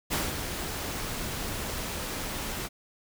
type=noise with ADSR envelope; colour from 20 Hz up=pink; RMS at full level=-27 dBFS; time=0.1-2.69 s; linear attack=26 ms; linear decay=200 ms; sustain=-7 dB; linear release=36 ms; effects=none